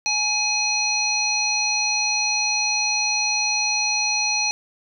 harmonic tone, 840 Hz, G#5, 19 cents sharp, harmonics 1 / 3 / 5 / 7, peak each -29 / -24 / -24 / -24 dBFS, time 0.06-4.51 s, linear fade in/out 0 ms, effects none

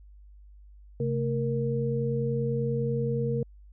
sine tone cluster, 133.5 / 223.8 / 468.2 Hz, C3 / A3 / A#4, +35 / +30 / +8 cents, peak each -28 / -33 / -29 dBFS, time 1-3.43 s, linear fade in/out 2 ms, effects added 50 Hz sine -48 dBFS peak until 3.72 s

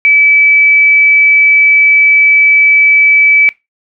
sine tone, 2300 Hz, D7, 37 cents flat, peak -4 dBFS, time 0.05-3.49 s, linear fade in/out 0 ms, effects noise-tail reverb RT60 0.2 s tail -20 dB re dry

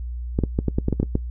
clicks, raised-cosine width 3 ms, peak -7 dBFS, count 10, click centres 0.389 / 0.437 / 0.589 / 0.683 / 0.785 / 0.884 / 0.927 / 1 / 1.03 / 1.154 s, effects noise-tail reverb RT60 0.1 s tail -21 dB re dry + added 60 Hz sine -27 dBFS peak until 1.3 s

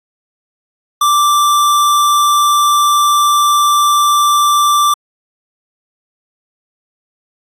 square tone, 1174.7 Hz, D6, in tune, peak -9 dBFS, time 1.01-4.94 s, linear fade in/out 5 ms, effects AAC 64 kbps

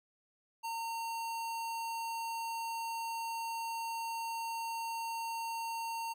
square tone, 915 Hz, A#5, 32 cents flat, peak -37 dBFS, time 0.63-6.14 s, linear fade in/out 20 ms, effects none

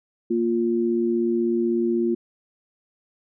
sine tone pair together, 233.1 / 349.3 Hz, A#3 / F4, 0 / 0 cents, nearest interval perfect fifth, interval 700 cents, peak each -23 / -21 dBFS, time 0.3-2.15 s, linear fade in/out 10 ms, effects none

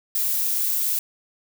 violet noise, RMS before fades -23 dBFS, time 0.15-0.99 s, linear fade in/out 2 ms, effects none

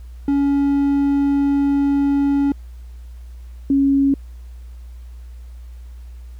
triangle / sine tone pair in turn, 281 / 276 Hz, C#4 / C#4, +24 / -7 cents, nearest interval unison, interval 31 cents, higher first, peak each -12 dBFS, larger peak neither, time 0.28-2.52 / 3.7-4.14 s, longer first, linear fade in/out 2 ms, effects added 60 Hz sine -33 dBFS peak until 6.39 s + pink hiss -57 dBFS RMS until 6.39 s

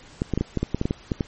clicks, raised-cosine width 3 ms, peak -9 dBFS, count 12, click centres 0.219 / 0.337 / 0.376 / 0.41 / 0.573 / 0.63 / 0.746 / 0.814 / 0.855 / 0.909 / 1.118 / 1.208 s, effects pink hiss -48 dBFS RMS until 1.27 s + MP3 32 kbps

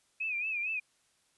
sine tone with vibrato, 2500 Hz, D#7, 8 cents sharp, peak -31 dBFS, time 0.2-0.8 s, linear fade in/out 10 ms, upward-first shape sine, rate 4.4 Hz, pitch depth 100 cents each way, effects white hiss -71 dBFS RMS until 1.37 s + resampled to 24000 Hz

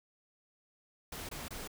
pink noise bursts, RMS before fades -43 dBFS, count 3, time 1.12-1.676 s, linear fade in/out 5 ms, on 170 ms, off 23 ms, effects none

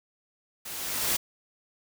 white noise with level ramp, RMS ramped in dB -39 to -25 dBFS, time 0.65-1.17 s, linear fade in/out 10 ms, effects none

